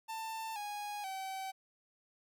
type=tone with pitch steps; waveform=45% pulse; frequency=891 / 826.5 / 766.8 Hz; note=A5 / G#5 / G5; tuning=+22 / -9 / -38 cents; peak=-39 dBFS; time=0.08-1.52 s; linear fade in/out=20 ms; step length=480 ms; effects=none